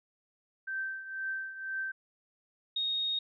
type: tone with tremolo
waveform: sine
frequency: 1556 Hz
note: G6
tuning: 13 cents flat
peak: -31 dBFS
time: 0.67-1.92 s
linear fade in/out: 10 ms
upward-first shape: triangle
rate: 2 Hz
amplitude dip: 75%
type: tone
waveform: sine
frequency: 3729 Hz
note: A#7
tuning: in tune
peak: -29 dBFS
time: 2.76-3.19 s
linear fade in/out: 5 ms
effects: none